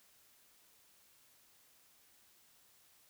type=silence; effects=white hiss -67 dBFS RMS until 3.09 s